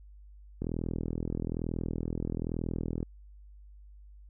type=click train; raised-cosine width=3 ms; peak=-20 dBFS; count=100; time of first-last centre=0.62-3.029 s; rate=41.1 Hz; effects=added 50 Hz sine -49 dBFS peak until 4.29 s